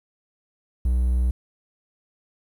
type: tone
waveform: triangle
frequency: 61.74 Hz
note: B1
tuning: in tune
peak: -16 dBFS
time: 0.85-1.31 s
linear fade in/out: 5 ms
effects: 9-bit